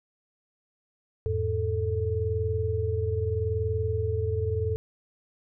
sine tone cluster, 85 / 105.8 / 439.8 Hz, F2 / G#2 / A4, -46 / +33 / -1 cents, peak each -29 dBFS, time 1.26-4.76 s, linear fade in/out 0 ms, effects none

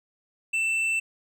sine tone with hard clipping, 2667 Hz, E7, 20 cents sharp, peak -24 dBFS, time 0.53-1 s, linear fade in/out 10 ms, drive 5 dB, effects none

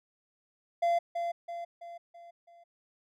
triangle tone with echo, 686 Hz, F5, 31 cents flat, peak -22 dBFS, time 0.82-0.99 s, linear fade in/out 10 ms, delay 330 ms, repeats 5, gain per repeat -6 dB, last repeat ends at 2.64 s, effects none

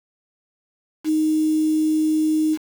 sine tone with quantisation, 311.1 Hz, D#4, in tune, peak -16 dBFS, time 1.04-2.58 s, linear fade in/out 50 ms, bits 6, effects none

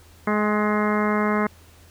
harmonic tone with a mistuned harmonic, 210.7 Hz, G#3, 25 cents sharp, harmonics 1 / 2 / 3 / 4 / 5 / 6 / 7 / 8 / 9 / 10, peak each -22 / -26 / -29 / -32 / -28 / -29 / -34 / -34 / -35 / -33 dBFS, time 0.27-1.47 s, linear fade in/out 5 ms, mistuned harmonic 4, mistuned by -23 cents, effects added 83 Hz sine -50 dBFS peak until 1.9 s + pink hiss -53 dBFS RMS until 1.9 s

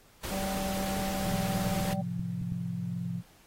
pink noise, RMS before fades -37 dBFS, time 0.23-1.94 s, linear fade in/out 10 ms
harmonic tone, 193.1 Hz, G3, 26 cents flat, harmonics 1 / 3 / 4, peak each -33 / -38 / -39 dBFS, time 0.31-2.02 s, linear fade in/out 10 ms
clicks, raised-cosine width 5 ms, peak -28 dBFS, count 9, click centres 0.993 / 1.325 / 1.488 / 1.559 / 1.746 / 1.837 / 2.195 / 2.416 / 2.522 s
sine chord, F major, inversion first, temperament equal with one note detuned, 110 / 132.26 / 174.61 Hz, A2 / C3 / F3, 0 / +19 / 0 cents, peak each -39 / -38 / -33 dBFS, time 1.22-3.23 s, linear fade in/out 50 ms
effects pink hiss -60 dBFS RMS until 3.46 s + AAC 48 kbps

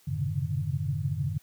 sine tone cluster, 92.3 / 108.4 / 133.9 / 139.9 / 153.1 Hz, F#2 / A2 / C3 / C#3 / D#3, -4 / -25 / +40 / +16 / -28 cents, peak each -33 / -34 / -34 / -32 / -33 dBFS, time 0.07-1.38 s, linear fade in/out 10 ms, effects white hiss -61 dBFS RMS until 1.42 s + high-pass 60 Hz 12 dB/octave

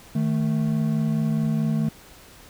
triangle tone pair together, 155.56 / 220.2 Hz, D#3 / A3, 0 / +2 cents, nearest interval tritone, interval 602 cents, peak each -21 dBFS, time 0.15-1.89 s, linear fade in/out 5 ms, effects pink hiss -48 dBFS RMS until 2.49 s

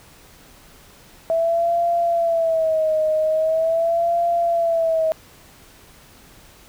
sine tone with vibrato, 654 Hz, E5, 14 cents flat, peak -16 dBFS, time 1.3-5.12 s, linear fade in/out 0 ms, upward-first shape sine, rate 0.42 Hz, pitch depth 84 cents each way, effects pink hiss -48 dBFS RMS until 6.68 s

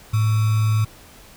sine tone with sample-and-hold, 108.4 Hz, A2, 25 cents flat, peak -15 dBFS, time 0.13-0.85 s, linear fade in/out 10 ms, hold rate 1225 Hz, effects pink hiss -46 dBFS RMS until 1.36 s

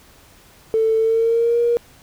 triangle tone with pitch glide, 444.2 to 473.3 Hz, A4 to A#4, +16 to +26 cents, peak -10 dBFS, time 0.74-1.77 s, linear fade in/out 0 ms, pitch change +110 cents, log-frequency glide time 0.98-1.6 s, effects tanh soft clip ceiling -12 dBFS + pink hiss -49 dBFS RMS until 2.02 s

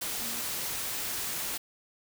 sine tone in noise, 231.2 Hz, A#3, 14 cents flat, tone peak -44 dBFS, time 0.2-0.41 s, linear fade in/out 10 ms, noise white, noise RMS -34 dBFS, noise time 0.01-1.58 s, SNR -13 dB, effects none

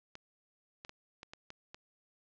clicks, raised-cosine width 0.2 ms, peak -29 dBFS, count 7, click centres 0.154 / 0.849 / 0.894 / 1.231 / 1.335 / 1.504 / 1.745 s, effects low-pass 6000 Hz 12 dB/octave

